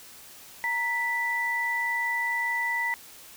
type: tone pair together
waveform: sine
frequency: 931.3 / 1975.5 Hz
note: A#5 / B6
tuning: -2 / 0 cents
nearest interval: octave + minor second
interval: 1302 cents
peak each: -31 / -26 dBFS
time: 0.64-2.94 s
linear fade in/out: 0 ms
effects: white hiss -48 dBFS RMS until 3.36 s